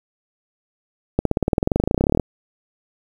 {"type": "accelerating click train", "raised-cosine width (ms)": 2, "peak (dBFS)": -3, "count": 26, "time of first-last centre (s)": [1.19, 2.197], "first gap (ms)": 63, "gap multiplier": 0.96, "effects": ["7-bit"]}